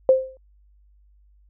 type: tone with exponential decay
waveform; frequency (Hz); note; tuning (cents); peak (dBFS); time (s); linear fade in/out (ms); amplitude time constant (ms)
sine; 523.3; C5; 0; -8; 0.09-0.37; 1; 60
effects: added 50 Hz sine -53 dBFS peak until 1.49 s